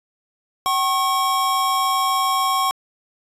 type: tone pair together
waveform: square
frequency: 764.7 / 1088 Hz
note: G5 / C#6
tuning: -43 / -33 cents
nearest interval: tritone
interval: 610 cents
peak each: -24 / -19 dBFS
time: 0.66-2.71 s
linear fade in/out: 0 ms
effects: resampled to 32000 Hz